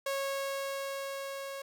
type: tone with level ramp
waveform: sawtooth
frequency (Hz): 549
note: C#5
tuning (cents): -17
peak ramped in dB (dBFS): -27 to -35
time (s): 0.06-1.62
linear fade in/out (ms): 5
effects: none